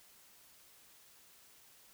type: silence
effects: white hiss -62 dBFS RMS until 1.93 s